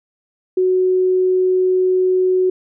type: tone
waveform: sine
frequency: 370 Hz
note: F#4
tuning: in tune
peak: -12 dBFS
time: 0.57-2.5 s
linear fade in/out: 5 ms
effects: none